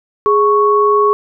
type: tone pair together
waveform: sine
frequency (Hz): 415.3 / 1108.7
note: G#4 / C#6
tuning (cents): 0 / 0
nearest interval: octave + perfect fourth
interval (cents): 1700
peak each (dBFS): -11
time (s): 0.26-1.13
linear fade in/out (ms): 0
effects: none